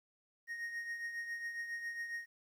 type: tone with tremolo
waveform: triangle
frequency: 1864.7 Hz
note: A#6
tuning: in tune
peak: -35 dBFS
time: 0.47-2.26 s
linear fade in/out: 50 ms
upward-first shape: triangle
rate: 7.3 Hz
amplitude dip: 60%
effects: 12-bit

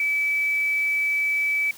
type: tone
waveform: sine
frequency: 2300 Hz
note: D7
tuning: 37 cents flat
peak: -20 dBFS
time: 0-1.71 s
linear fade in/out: 2 ms
effects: white hiss -45 dBFS RMS until 1.77 s

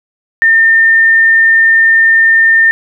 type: tone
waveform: sine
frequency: 1810 Hz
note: A6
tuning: 48 cents sharp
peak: -4 dBFS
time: 0.42-2.71 s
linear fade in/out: 0 ms
effects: none

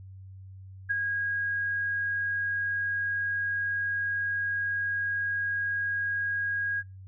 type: tone with ADSR envelope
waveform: sine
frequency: 1639 Hz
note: G#6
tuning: 23 cents flat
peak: -22 dBFS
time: 0.89-6.83 s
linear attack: 20 ms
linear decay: 15 ms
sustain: -5 dB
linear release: 41 ms
effects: noise-tail reverb RT60 0.2 s tail -17 dB re dry + added 95 Hz sine -43 dBFS peak until 7.07 s

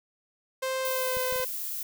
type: tone with pitch glide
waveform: sawtooth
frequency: 523.3 to 510.8 Hz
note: C5 to C5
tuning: 0 to -42 cents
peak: -24 dBFS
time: 0.62-1.45 s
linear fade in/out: 10 ms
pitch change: -42 cents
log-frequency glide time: 0.82-1.17 s
type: noise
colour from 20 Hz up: violet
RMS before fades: -34 dBFS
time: 0.85-1.83 s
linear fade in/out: 2 ms
type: clicks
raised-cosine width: 5 ms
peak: -30 / -32 / -37 / -37 dBFS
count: 4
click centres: 1.17 / 1.325 / 1.36 / 1.4 s
effects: none

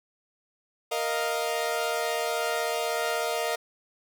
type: chord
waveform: sawtooth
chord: Bb suspended fourth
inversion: none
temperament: equal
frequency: 466.2 / 622.3 / 698.5 Hz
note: Bb4 / Eb5 / F5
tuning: 0 / 0 / 0 cents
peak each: -27 dBFS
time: 0.91-3.56 s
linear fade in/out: 10 ms
effects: none

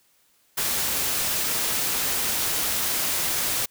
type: noise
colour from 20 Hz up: white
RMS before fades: -25 dBFS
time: 0.57-3.66 s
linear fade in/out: 10 ms
effects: white hiss -63 dBFS RMS until 3.7 s

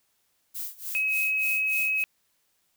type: noise with tremolo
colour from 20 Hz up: violet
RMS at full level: -33 dBFS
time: 0.54-2.04 s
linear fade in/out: 20 ms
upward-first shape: sine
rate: 3.4 Hz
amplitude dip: 90%
type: tone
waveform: sine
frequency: 2555 Hz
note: D#7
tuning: 45 cents sharp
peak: -23 dBFS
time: 0.95-2.04 s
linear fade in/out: 0 ms
effects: white hiss -71 dBFS RMS until 2.76 s

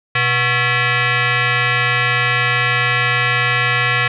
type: tone with frequency modulation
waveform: sine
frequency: 124.4 Hz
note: B2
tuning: 13 cents sharp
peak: -13 dBFS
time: 0.15-4.08 s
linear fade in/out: 5 ms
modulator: 612 Hz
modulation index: 4.3
effects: none

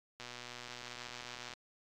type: click train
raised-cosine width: 0.2 ms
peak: -28 dBFS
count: 164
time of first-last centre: 0.2-1.536 s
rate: 122 Hz
effects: AAC 64 kbps

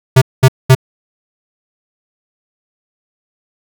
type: tone bursts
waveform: square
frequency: 130.81 Hz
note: C3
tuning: in tune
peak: -3 dBFS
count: 3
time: 0.16-0.751 s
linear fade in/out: 10 ms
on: 57 ms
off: 210 ms
effects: none

